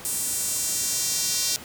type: tone with high-pass filter sweep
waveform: square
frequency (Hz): 212.6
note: G#3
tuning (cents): +41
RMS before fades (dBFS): -26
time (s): 0.05-1.56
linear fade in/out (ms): 0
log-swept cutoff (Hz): 8700 to 5200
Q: 1.7
effects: pink hiss -41 dBFS RMS until 1.64 s + high-pass 80 Hz 12 dB/octave